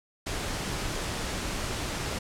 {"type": "noise", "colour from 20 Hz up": "pink", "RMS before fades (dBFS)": -32, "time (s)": [0.26, 2.19], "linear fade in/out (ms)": 10, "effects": ["low-pass 9000 Hz 12 dB/octave"]}